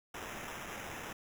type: noise with sample-and-hold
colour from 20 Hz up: violet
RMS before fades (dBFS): -44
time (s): 0.14-1.13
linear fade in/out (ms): 5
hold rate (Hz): 4410
effects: none